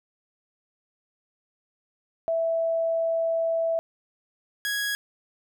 sine / sawtooth tone pair in turn, 659 / 1660.6 Hz, E5 / G#6, -1 / -1 cents, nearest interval octave + major third, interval 1600 cents, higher second, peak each -22 dBFS, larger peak neither, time 2.28-3.79 / 4.65-4.95 s, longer first, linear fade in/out 0 ms, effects none

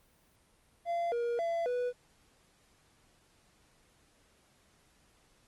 triangle tone with pitch steps, 685 / 474 / 674 / 492.1 Hz, F5 / A#4 / E5 / B4, -34 / +29 / +38 / -6 cents, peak -28 dBFS, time 0.85-1.93 s, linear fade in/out 50 ms, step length 270 ms, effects pink hiss -67 dBFS RMS until 5.47 s + Opus 32 kbps

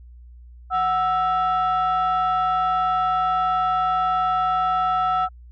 sine tone pair together, 740 / 1318.5 Hz, F#5 / E6, 0 / 0 cents, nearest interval minor seventh, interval 1000 cents, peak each -19 dBFS, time 0.7-5.29 s, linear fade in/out 50 ms, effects tanh soft clip ceiling -15 dBFS + added 60 Hz sine -41 dBFS peak until 5.51 s

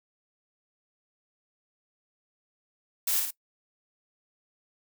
blue noise with echo, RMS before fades -27 dBFS, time 3.07-3.2 s, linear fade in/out 5 ms, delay 54 ms, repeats 2, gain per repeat -4 dB, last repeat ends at 3.308 s, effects noise-tail reverb RT60 0.1 s tail -21 dB re dry

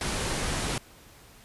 pink low-pass noise, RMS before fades -30 dBFS, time 0.01-0.78 s, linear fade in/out 2 ms, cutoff 11000 Hz, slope 96 dB/octave, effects pink hiss -53 dBFS RMS until 1.44 s + resampled to 32000 Hz

